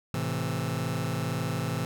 sawtooth chord, A minor, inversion none, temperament just, 110 / 132 / 165 Hz, A2 / C3 / E3, 0 / +16 / +2 cents, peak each -29 / -28 / -28 dBFS, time 0.14-1.85 s, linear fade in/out 0 ms, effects none

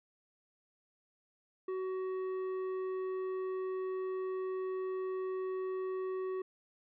sine tone with tanh clipping, 375.1 Hz, F#4, 24 cents sharp, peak -36 dBFS, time 1.68-6.42 s, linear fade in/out 5 ms, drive 9 dB, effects none

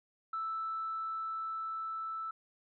sine tone with level ramp, 1318.5 Hz, E6, in tune, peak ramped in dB -33 to -36 dBFS, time 0.33-2.31 s, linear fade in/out 5 ms, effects tanh soft clip ceiling -29 dBFS

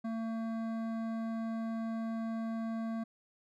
triangle tone with hard clipping, 225.6 Hz, A3, 44 cents sharp, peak -36 dBFS, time 0.04-3.04 s, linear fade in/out 10 ms, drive 16 dB, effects none

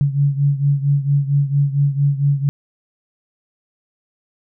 sine beating tone pair, 140.4 / 144.8 Hz, C#3 / D3, +22 / -24 cents, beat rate 4.4 Hz, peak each -15 / -19 dBFS, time 0.01-2.49 s, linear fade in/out 0 ms, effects none

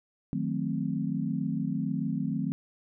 sine chord, D# diminished seventh, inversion none, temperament equal with one note detuned, 155.56 / 182.13 / 220 / 261.6 Hz, D#3 / F#3 / A3 / C4, 0 / -27 / 0 / 0 cents, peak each -33 dBFS, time 0.33-2.52 s, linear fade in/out 0 ms, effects none

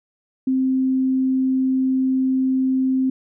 sine tone, 261.6 Hz, C4, in tune, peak -16 dBFS, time 0.47-3.1 s, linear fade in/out 5 ms, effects none

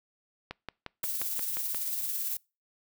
click train, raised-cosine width 0.3 ms, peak -21 dBFS, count 8, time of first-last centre 0.51-1.747 s, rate 5.66 Hz
violet noise with tremolo, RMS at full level -31 dBFS, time 1.03-2.37 s, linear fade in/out 5 ms, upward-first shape triangle, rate 18 Hz, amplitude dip 40%
effects noise-tail reverb RT60 0.3 s tail -26 dB re dry

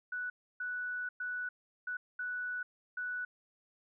sine tone bursts at uneven times, 1480 Hz, F#6, in tune, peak -35 dBFS, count 6, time 0.12-0.3 / 0.6-1.09 / 1.2-1.49 / 1.87-1.97 / 2.19-2.63 / 2.97-3.25 s, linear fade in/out 5 ms, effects none

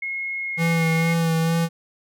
sine tone with pitch glide, 2163 to 2151 Hz, C#7 to C7, -43 to +47 cents, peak -25 dBFS, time 0.02-1.14 s, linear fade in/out 5 ms, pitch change -10 cents, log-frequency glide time 0.39-0.57 s
square tone with vibrato, 164.81 Hz, E3, in tune, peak -19 dBFS, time 0.57-1.69 s, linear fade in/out 50 ms, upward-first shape sine, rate 2.2 Hz, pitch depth 22 cents each way
effects none

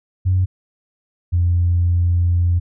sine tone pair in turn, 92.5 / 87.19 Hz, F#2 / F2, 0 / -2 cents, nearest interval minor second, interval 102 cents, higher first, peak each -12 dBFS, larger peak neither, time 0.25-0.46 / 1.32-2.6 s, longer second, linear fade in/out 20 ms, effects tanh soft clip ceiling -8 dBFS

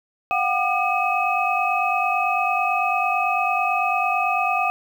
sine tone cluster, 719 / 768 / 1206 / 2553 Hz, F#5 / G5 / D6 / D#7, -50 / -36 / +46 / +44 cents, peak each -24 dBFS, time 0.31-4.7 s, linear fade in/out 0 ms, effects 8-bit

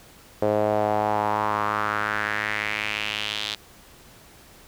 sawtooth tone with band-pass filter sweep, 105.7 Hz, G#2, 31 cents sharp, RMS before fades -25 dBFS, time 0.42-3.55 s, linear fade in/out 5 ms, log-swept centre 530 to 3700 Hz, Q 3.2, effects pink hiss -50 dBFS RMS until 4.67 s

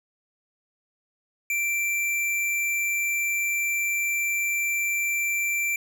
square tone, 2349 Hz, D7, in tune, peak -24 dBFS, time 1.5-5.76 s, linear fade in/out 2 ms, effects none

